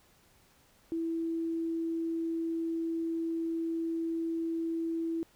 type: tone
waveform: sine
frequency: 329.6 Hz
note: E4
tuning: in tune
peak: -30 dBFS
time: 0.92-5.23 s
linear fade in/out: 0 ms
effects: pink hiss -64 dBFS RMS until 5.35 s